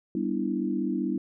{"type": "chord", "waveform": "sine", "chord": "E minor seventh", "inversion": "first", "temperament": "equal with one note detuned", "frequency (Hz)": [196, 244.5, 293.7, 329.6], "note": ["G3", "B3", "D4", "E4"], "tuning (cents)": [0, -17, 0, 0], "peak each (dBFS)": -31, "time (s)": [0.15, 1.18], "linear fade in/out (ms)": 2, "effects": []}